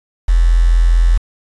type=tone with quantisation; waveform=sine; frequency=42.36 Hz; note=E1; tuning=48 cents sharp; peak=-7 dBFS; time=0.28-1.18 s; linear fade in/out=10 ms; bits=5; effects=resampled to 22050 Hz